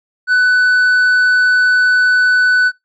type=tone with tanh clipping; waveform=sine; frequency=1495 Hz; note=F#6; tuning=17 cents sharp; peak=-9 dBFS; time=0.27-2.72 s; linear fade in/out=50 ms; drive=4 dB; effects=noise-tail reverb RT60 0.2 s tail -25 dB re dry